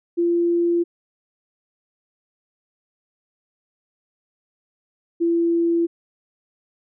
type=tone pair in turn; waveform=sine; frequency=343.3 / 337.6 Hz; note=F4 / E4; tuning=-30 / +41 cents; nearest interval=unison; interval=29 cents; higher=first; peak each=-16 dBFS; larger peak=neither; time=0.17-0.84 / 5.2-5.87 s; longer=neither; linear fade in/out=20 ms; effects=none

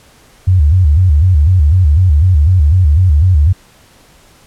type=tone with vibrato; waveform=sine; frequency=82.41 Hz; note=E2; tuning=in tune; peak=-5 dBFS; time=0.47-3.53 s; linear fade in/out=10 ms; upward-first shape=square; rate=4 Hz; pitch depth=200 cents each way; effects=pink hiss -45 dBFS RMS until 4.46 s + low-pass 12000 Hz 12 dB/octave

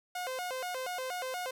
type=tone with vibrato; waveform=sawtooth; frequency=611 Hz; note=D#5; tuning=32 cents flat; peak=-31 dBFS; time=0.15-1.51 s; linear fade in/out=5 ms; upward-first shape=square; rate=4.2 Hz; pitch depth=290 cents each way; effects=none

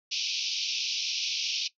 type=band-pass noise; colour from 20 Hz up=white; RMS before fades=-31 dBFS; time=0.11-1.68 s; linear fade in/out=10 ms; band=2400 to 5900 Hz; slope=96 dB/octave; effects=noise-tail reverb RT60 0.1 s tail -17 dB re dry

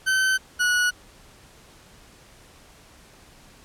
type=tone pair in turn; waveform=40% pulse; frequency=1534 / 1464.9 Hz; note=G6 / F#6; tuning=-38 / -18 cents; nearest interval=minor second; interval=80 cents; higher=first; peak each=-18 dBFS; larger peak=neither; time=0.06-0.38 / 0.59-0.91 s; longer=neither; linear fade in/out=20 ms; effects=pink hiss -51 dBFS RMS until 3.64 s + low-pass 11000 Hz 12 dB/octave

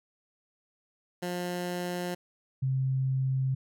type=tone pair in turn; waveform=15% pulse / sine; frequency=177.5 / 132.25 Hz; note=F3 / C3; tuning=+28 / +19 cents; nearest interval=perfect fourth; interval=509 cents; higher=first; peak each=-25 dBFS; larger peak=neither; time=1.22-2.15 / 2.62-3.55 s; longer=neither; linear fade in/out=10 ms; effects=none

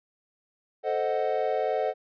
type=chord; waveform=triangle; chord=A diminished seventh; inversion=none; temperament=equal; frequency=440 / 523.3 / 622.3 / 740 Hz; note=A4 / C5 / Eb5 / Gb5; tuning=0 / 0 / 0 / 0 cents; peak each=-28 dBFS; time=0.83-1.94 s; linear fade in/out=50 ms; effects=resampled to 11025 Hz

